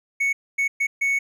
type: tone bursts at uneven times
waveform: triangle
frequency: 2217 Hz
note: C#7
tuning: in tune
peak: -17 dBFS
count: 4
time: 0.2-0.33 / 0.58-0.68 / 0.8-0.87 / 1.01-1.19 s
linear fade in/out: 10 ms
effects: none